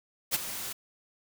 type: noise with ADSR envelope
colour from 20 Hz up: white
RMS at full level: -25 dBFS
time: 0.31-0.73 s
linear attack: 36 ms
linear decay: 22 ms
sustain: -12 dB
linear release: 9 ms
effects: none